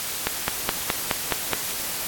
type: click train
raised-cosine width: 0.3 ms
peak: -4 dBFS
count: 7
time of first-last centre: 0.27-1.533 s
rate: 4.75 Hz
effects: white hiss -29 dBFS RMS until 2.07 s + AAC 64 kbps